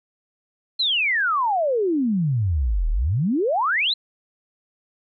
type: exponential two-way sweep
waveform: sine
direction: down then up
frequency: 4224 to 36.14 to 4224 Hz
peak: -18 dBFS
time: 0.79-3.94 s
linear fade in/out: 10 ms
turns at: 2.9 s
effects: none